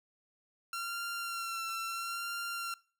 sawtooth tone with vibrato, 1368 Hz, F6, 36 cents flat, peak -32 dBFS, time 0.73-2.74 s, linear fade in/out 2 ms, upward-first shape sine, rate 0.75 Hz, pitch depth 26 cents each way, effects noise-tail reverb RT60 0.4 s tail -22 dB re dry

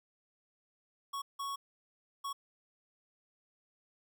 square tone bursts at uneven times, 1110 Hz, C#6, 2 cents sharp, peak -37 dBFS, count 3, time 1.13-1.22 / 1.39-1.56 / 2.24-2.33 s, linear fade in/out 10 ms, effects none

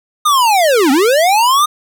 square linear two-way sweep, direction down then up, 1241 to 250.2 to 1241 Hz, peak -9 dBFS, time 0.25-1.66 s, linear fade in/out 10 ms, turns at 0.91 s, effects none

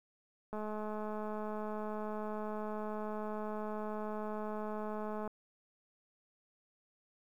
click train, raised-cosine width 1 ms, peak -28 dBFS, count 1012, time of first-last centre 0.53-5.276 s, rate 213 Hz, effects 11-bit

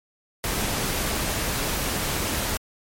pink noise, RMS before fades -26 dBFS, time 0.44-2.57 s, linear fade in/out 0 ms, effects MP3 64 kbps

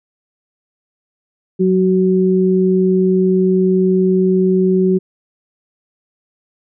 sine tone pair together, 185 / 374.1 Hz, F#3 / F#4, 0 / +19 cents, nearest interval octave, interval 1219 cents, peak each -13 dBFS, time 1.59-4.99 s, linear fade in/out 20 ms, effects none

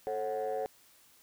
sine chord, F# minor, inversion first, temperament equal with one note detuned, 440 / 543.3 / 740 Hz, A4 / C#5 / F#5, 0 / -35 / 0 cents, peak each -34 / -34 / -35 dBFS, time 0.07-0.66 s, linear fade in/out 0 ms, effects tanh soft clip ceiling -27 dBFS + white hiss -62 dBFS RMS until 1.22 s

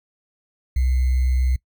sine tone with sample-and-hold, 63.7 Hz, C2, 46 cents flat, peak -16 dBFS, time 0.76-1.56 s, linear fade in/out 5 ms, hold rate 2100 Hz, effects noise-tail reverb RT60 0.1 s tail -22 dB re dry

